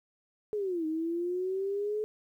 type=linear two-way sweep; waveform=sine; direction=down then up; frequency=431.2 to 311.1 to 431.2 Hz; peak=-29 dBFS; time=0.53-2.04 s; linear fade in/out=0 ms; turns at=0.86 s; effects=11-bit